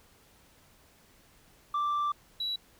sine tone pair in turn, 1174.7 / 3917 Hz, D6 / B7, 0 / -15 cents, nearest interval octave + major sixth, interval 2085 cents, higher second, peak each -24 / -29 dBFS, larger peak first, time 1.74-2.12 / 2.4-2.56 s, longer first, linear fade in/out 5 ms, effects tanh soft clip ceiling -26 dBFS + pink hiss -61 dBFS RMS until 2.79 s

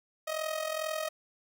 sawtooth tone with amplitude modulation, 628 Hz, D#5, 16 cents sharp, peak -25 dBFS, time 0.27-1.09 s, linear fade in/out 10 ms, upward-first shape sine, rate 42.3 Hz, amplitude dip 70%, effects none

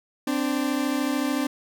40% pulse tone pair together, 260.1 / 293.7 Hz, C4 / D4, -10 / 0 cents, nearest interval major second, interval 210 cents, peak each -25 dBFS, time 0.27-1.47 s, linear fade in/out 5 ms, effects none

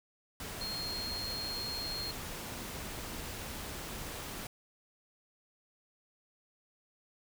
sine tone in noise, 4245 Hz, C8, 24 cents sharp, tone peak -37 dBFS, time 0.61-2.11 s, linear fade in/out 2 ms, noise pink, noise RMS -42 dBFS, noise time 0.4-4.47 s, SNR +2 dB, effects none

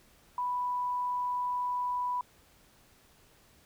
sine tone, 987.8 Hz, B5, in tune, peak -29 dBFS, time 0.38-2.21 s, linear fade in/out 2 ms, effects pink hiss -62 dBFS RMS until 3.65 s

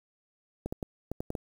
clicks, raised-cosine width 2 ms, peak -20 dBFS, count 7, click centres 0.66 / 0.725 / 0.828 / 1.116 / 1.205 / 1.304 / 1.352 s, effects 8-bit

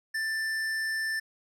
sine tone with hard clipping, 1772 Hz, A6, 12 cents sharp, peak -30 dBFS, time 0.14-1.2 s, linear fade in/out 10 ms, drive 11 dB, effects none

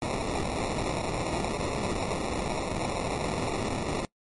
white noise with sample-and-hold, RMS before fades -30 dBFS, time 0.02-4.05 s, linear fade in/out 2 ms, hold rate 1575 Hz, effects noise-tail reverb RT60 0.1 s tail -23 dB re dry + MP3 48 kbps

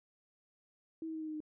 sine tone with pitch steps, 323.4 / 319.9 / 316.4 / 312.9 / 309.5 / 306.1 Hz, E4 / D#4 / D#4 / D#4 / D#4 / D#4, -33 / +48 / +29 / +10 / -9 / -28 cents, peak -38 dBFS, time 1.02-1.404 s, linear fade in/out 2 ms, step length 64 ms, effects none

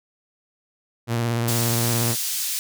sawtooth tone with vibrato, 117.4 Hz, A#2, 13 cents sharp, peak -17 dBFS, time 1.07-2.16 s, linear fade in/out 50 ms, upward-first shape triangle, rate 17 Hz, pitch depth 45 cents each way
pink high-pass noise, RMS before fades -26 dBFS, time 1.48-2.59 s, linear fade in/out 0 ms, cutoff 4800 Hz, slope 12 dB/octave
effects none

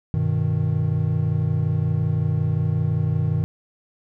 triangle chord, G augmented, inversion none, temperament equal, 98 / 123.47 / 155.56 Hz, G2 / B2 / D#3, 0 / 0 / 0 cents, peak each -22 / -22 / -20 dBFS, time 0.14-3.44 s, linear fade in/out 0 ms, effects none

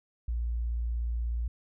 sine tone, 58.3 Hz, A#1, 1 cent sharp, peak -28 dBFS, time 0.28-1.48 s, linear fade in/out 5 ms, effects none

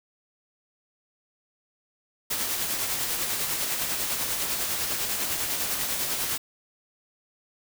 white noise with tremolo, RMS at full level -27 dBFS, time 2.3-6.38 s, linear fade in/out 10 ms, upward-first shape sine, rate 10 Hz, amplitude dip 35%, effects none

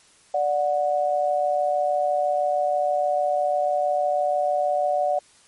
sine tone pair together, 587.3 / 733.5 Hz, D5 / F#5, 0 / -15 cents, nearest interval major third, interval 385 cents, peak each -22 dBFS, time 0.34-5.19 s, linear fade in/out 5 ms, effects white hiss -55 dBFS RMS until 5.47 s + MP3 48 kbps

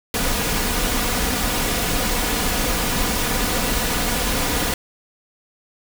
pink noise with comb filter, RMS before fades -21 dBFS, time 0.14-4.74 s, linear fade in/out 2 ms, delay 4.1 ms, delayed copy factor +0.5, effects none

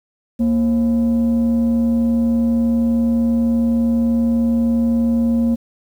sine tone with frequency modulation, 233.1 Hz, A#3, in tune, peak -12 dBFS, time 0.39-5.56 s, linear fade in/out 20 ms, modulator 303 Hz, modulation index 0.34, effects tanh soft clip ceiling -10 dBFS + 8-bit

